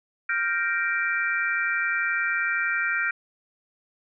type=chord; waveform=sine; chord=G minor seventh; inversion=third; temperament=equal; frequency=1396.9 / 1568 / 1864.7 / 2349 Hz; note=F6 / G6 / Bb6 / D7; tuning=0 / 0 / 0 / 0 cents; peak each=-27 / -28 / -29 / -29 dBFS; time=0.29-3.11 s; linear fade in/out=5 ms; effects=none